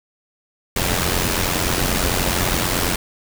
pink noise with amplitude modulation, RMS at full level -17 dBFS, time 0.76-2.96 s, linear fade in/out 5 ms, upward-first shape sine, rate 89.3 Hz, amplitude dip 65%, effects none

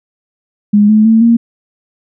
sine tone with pitch steps, 206.9 / 215.1 / 223.6 / 232.4 Hz, G#3 / A3 / A3 / A#3, -6 / -39 / +28 / -5 cents, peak -4 dBFS, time 0.73-1.37 s, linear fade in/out 10 ms, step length 160 ms, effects none

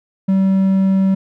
triangle tone, 192.1 Hz, G3, 35 cents flat, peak -9 dBFS, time 0.28-1.15 s, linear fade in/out 10 ms, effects none

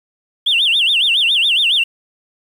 sine tone with vibrato, 3136 Hz, G7, in tune, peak -10 dBFS, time 0.46-1.84 s, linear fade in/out 10 ms, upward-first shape sine, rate 7.2 Hz, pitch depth 270 cents each way, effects tanh soft clip ceiling -7 dBFS + 7-bit

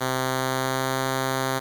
5% pulse tone with pitch glide, 130 to 132.04 Hz, C3 to C3, -11 to +16 cents, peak -12 dBFS, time 0-1.6 s, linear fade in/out 20 ms, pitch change +27 cents, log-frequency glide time 0.12-1.03 s, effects 8-bit

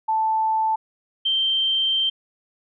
sine tone pair in turn, 880 / 3136 Hz, A5 / G7, 0 / 0 cents, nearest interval octave + minor seventh, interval 2200 cents, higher second, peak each -18 dBFS, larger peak neither, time 0.08-0.76 / 1.25-2.1 s, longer second, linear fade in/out 10 ms, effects none

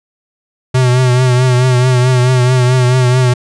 square tone with vibrato, 126.3 Hz, B2, 39 cents sharp, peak -8 dBFS, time 0.74-3.34 s, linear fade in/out 10 ms, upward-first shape triangle, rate 4.6 Hz, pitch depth 53 cents each way, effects resampled to 22050 Hz

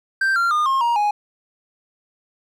triangle tone with pitch steps, 1568 / 1380.9 / 1216.1 / 1071 / 943.2 / 830.6 Hz, G6 / F6 / D#6 / C6 / A#5 / G#5, 0 / -20 / -40 / +40 / +20 / 0 cents, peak -14 dBFS, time 0.21-1.11 s, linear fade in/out 5 ms, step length 150 ms, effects none

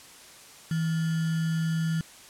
sine tone with sample-and-hold, 162.5 Hz, E3, 24 cents flat, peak -24 dBFS, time 0.71-2.01 s, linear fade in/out 2 ms, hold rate 1575 Hz, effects white hiss -49 dBFS RMS until 2.29 s + low-pass 10000 Hz 12 dB/octave

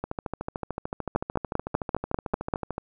two click trains, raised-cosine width 1 ms, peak -16 / -9 dBFS, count 38 / 8, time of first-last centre 0.04-2.781 / 1.16-2.538 s, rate 13.5 / 5.08 Hz, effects none

